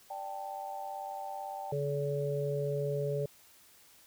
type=chord; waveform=sine; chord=D suspended fourth; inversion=none; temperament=just; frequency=587.3 / 783.1 / 881 Hz; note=D5 / G5 / A5; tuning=0 / -2 / +2 cents; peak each=-45 / -39 / -44 dBFS; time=0.1-1.72 s; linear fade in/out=5 ms
type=harmonic tone; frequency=142.8 Hz; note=D3; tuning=48 cents flat; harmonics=1 / 3 / 4; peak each=-34 / -34 / -36 dBFS; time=1.72-3.26 s; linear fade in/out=5 ms
effects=white hiss -60 dBFS RMS until 4.06 s